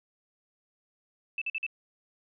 sine tone bursts, 2637 Hz, E7, in tune, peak -29 dBFS, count 4, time 1.38-1.665 s, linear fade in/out 2 ms, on 36 ms, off 47 ms, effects none

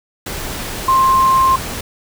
sine tone in noise, 1055 Hz, C6, 14 cents sharp, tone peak -9 dBFS, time 0.88-1.56 s, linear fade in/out 5 ms, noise pink, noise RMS -25 dBFS, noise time 0.26-1.81 s, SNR +13 dB, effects none

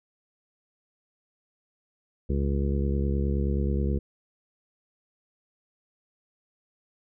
harmonic tone, 69.5 Hz, C#2, 5 cents sharp, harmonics 1 / 2 / 3 / 4 / 5 / 6 / 7, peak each -25 / -31 / -31 / -42 / -35 / -37 / -39 dBFS, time 2.29-3.99 s, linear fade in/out 10 ms, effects none

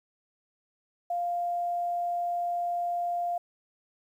sine tone, 698.5 Hz, F5, in tune, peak -27 dBFS, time 1.1-3.38 s, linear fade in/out 5 ms, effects 10-bit

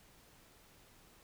silence, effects pink hiss -63 dBFS RMS until 1.23 s

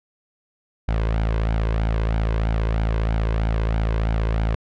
sawtooth tone with flanger, 55 Hz, A1, in tune, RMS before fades -21 dBFS, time 0.88-4.55 s, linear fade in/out 5 ms, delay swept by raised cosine 1.3 to 1.98 ms, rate 3.1 Hz, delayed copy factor +0.5, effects low-pass 3000 Hz 12 dB/octave

